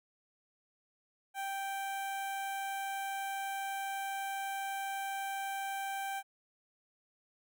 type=tone with notch filter; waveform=sawtooth; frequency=784 Hz; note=G5; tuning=in tune; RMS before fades=-38 dBFS; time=1.34-6.23 s; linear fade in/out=50 ms; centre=4800 Hz; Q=1.2; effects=none